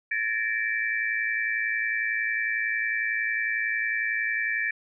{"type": "tone cluster", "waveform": "sine", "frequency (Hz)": [1720, 1831, 2327], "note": ["A6", "A#6", "D7"], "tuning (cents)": [-40, -32, -17], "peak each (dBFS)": -29, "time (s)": [0.11, 4.71], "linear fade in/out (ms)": 5, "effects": []}